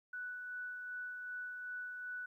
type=tone with tremolo; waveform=sine; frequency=1483 Hz; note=F#6; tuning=4 cents sharp; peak=-40 dBFS; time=0.13-2.26 s; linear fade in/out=5 ms; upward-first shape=sine; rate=2.6 Hz; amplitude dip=30%; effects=13-bit